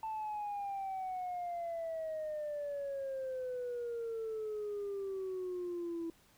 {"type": "exponential sweep", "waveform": "sine", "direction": "down", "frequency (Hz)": [887, 329.6], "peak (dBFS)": -35, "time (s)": [0.03, 6.1], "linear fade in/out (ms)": 2, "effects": ["tanh soft clip ceiling -34 dBFS", "pink hiss -66 dBFS RMS until 6.37 s"]}